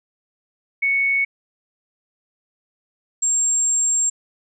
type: tone pair in turn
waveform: sine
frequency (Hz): 2217 / 7457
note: C#7 / A#8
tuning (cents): 0 / 0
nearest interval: octave + major sixth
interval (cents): 2100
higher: second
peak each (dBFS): -16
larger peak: neither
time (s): 0.82-1.25 / 3.22-4.1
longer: second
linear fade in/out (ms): 10
effects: none